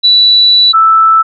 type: tone pair in turn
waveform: sine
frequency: 3951 / 1318.5 Hz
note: B7 / E6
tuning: 0 / 0 cents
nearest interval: octave + perfect fifth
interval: 1900 cents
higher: first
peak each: -3 dBFS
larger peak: neither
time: 0.03-0.73 / 0.73-1.23 s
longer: first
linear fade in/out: 20 ms
effects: none